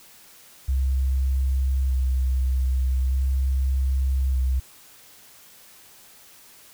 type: tone with vibrato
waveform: sine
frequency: 65.41 Hz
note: C2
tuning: in tune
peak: -19 dBFS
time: 0.68-4.6 s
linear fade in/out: 10 ms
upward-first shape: square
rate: 0.41 Hz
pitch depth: 20 cents each way
effects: white hiss -50 dBFS RMS until 6.73 s